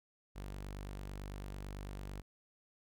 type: tone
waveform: sawtooth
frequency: 49 Hz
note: G1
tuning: in tune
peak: -39 dBFS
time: 0.35-2.22 s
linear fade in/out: 20 ms
effects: none